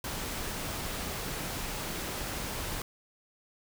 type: noise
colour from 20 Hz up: pink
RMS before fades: -36 dBFS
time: 0.04-2.82 s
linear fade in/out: 2 ms
effects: none